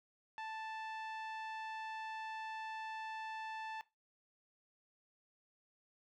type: tone with low-pass filter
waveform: sawtooth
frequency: 880 Hz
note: A5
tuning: in tune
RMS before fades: -45 dBFS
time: 0.38-3.81 s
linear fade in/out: 0 ms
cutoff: 2900 Hz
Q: 0.87
effects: noise-tail reverb RT60 0.2 s tail -17 dB re dry